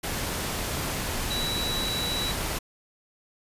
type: tone in noise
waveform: sine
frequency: 3920 Hz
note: B7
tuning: 14 cents flat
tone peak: -29 dBFS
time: 1.3-2.32 s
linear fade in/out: 10 ms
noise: pink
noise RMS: -30 dBFS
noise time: 0.03-2.59 s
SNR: -2 dB
effects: resampled to 32000 Hz